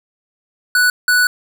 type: tone bursts at uneven times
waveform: square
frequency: 1480 Hz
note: F#6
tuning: in tune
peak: -11 dBFS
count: 2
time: 0.75-0.9 / 1.08-1.27 s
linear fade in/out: 2 ms
effects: none